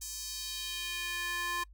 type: tone with high-pass filter sweep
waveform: square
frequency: 349.2 Hz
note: F4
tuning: in tune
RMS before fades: -37 dBFS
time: 0.01-1.64 s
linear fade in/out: 10 ms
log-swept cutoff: 6700 to 1200 Hz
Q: 1.8
effects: noise-tail reverb RT60 0.1 s tail -26 dB re dry + added 50 Hz sine -52 dBFS peak until 1.73 s